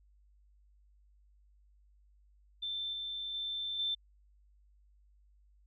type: tone with level steps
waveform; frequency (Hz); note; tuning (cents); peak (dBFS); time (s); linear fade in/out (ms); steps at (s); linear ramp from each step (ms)
sine; 3551; A7; +15; -35 / -37 / -35 / -31; 2.62-3.95; 10; 2.93 / 3.34 / 3.79; 2
effects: added 50 Hz sine -62 dBFS peak until 5.66 s